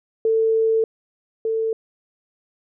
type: tone pair in turn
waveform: sine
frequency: 446.2 / 446.2 Hz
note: A4 / A4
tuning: +24 / +24 cents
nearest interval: unison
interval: 0 cents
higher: neither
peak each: -15 / -19 dBFS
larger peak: first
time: 0.25-0.84 / 1.45-1.73 s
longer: first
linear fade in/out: 2 ms
effects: none